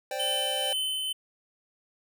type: chord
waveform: square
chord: C suspended second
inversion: none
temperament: equal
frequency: 523.3 / 587.3 / 784 Hz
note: C5 / D5 / G5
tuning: 0 / 0 / 0 cents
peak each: -36 dBFS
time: 0.11-0.73 s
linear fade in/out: 2 ms
type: tone with tremolo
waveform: square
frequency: 3050 Hz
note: G7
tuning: 48 cents flat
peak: -27 dBFS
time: 0.19-1.13 s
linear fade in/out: 10 ms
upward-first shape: triangle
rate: 2.1 Hz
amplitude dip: 30%
effects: none